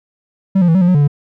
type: tone with pitch steps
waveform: triangle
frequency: 192.3 / 175.3 / 163.1 / 189.8 / 175.8 / 182.5 / 145.6 / 143.9 Hz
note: G3 / F3 / E3 / F#3 / F3 / F#3 / D3 / D3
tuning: -33 / +7 / -18 / +44 / +12 / -24 / -15 / -35 cents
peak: -6 dBFS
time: 0.55-1.078 s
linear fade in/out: 10 ms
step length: 66 ms
effects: none